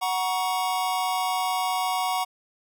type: tone cluster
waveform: square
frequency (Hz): 741 / 947 / 1116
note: F#5 / A#5 / C#6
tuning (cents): +2 / +27 / +11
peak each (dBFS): -27 / -30 / -31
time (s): 0.01-2.25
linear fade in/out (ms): 20
effects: none